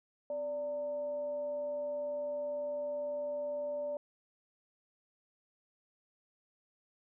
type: tone with frequency modulation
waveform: sine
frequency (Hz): 584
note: D5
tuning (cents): -10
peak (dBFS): -34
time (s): 0.3-3.97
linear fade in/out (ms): 2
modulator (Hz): 326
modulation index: 0.24
effects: none